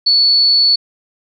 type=tone; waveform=sine; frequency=4435 Hz; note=C#8; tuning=in tune; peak=-8 dBFS; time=0.06-0.76 s; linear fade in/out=10 ms; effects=none